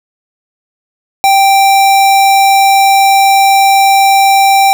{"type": "tone", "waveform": "square", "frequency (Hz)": 784, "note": "G5", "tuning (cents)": 0, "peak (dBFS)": -5, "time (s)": [1.24, 4.73], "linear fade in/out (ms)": 0, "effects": []}